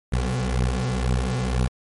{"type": "beating tone pair", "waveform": "20% pulse", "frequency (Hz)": [61.74, 63.74], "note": ["B1", "C2"], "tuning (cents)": [0, -45], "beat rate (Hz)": 2, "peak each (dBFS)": -19, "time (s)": [0.12, 1.68], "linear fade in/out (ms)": 10, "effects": ["MP3 48 kbps"]}